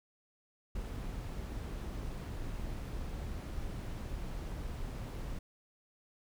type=noise; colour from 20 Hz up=brown; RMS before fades=-40 dBFS; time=0.75-5.39 s; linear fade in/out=5 ms; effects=none